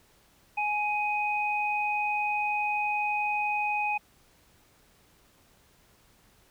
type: tone pair together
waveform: sine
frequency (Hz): 835.6 / 2504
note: G#5 / D#7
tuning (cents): +10 / +10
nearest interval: octave + perfect fifth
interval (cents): 1900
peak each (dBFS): -28 / -29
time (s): 0.57-3.98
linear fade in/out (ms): 10
effects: pink hiss -62 dBFS RMS until 6.5 s